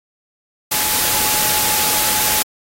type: tone in noise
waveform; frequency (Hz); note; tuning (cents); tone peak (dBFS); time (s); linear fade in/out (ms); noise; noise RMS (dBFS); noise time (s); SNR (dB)
sine; 853; G#5; +46; -27; 0.71-2.43; 10; white; -17; 0.71-2.43; -13
effects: AAC 48 kbps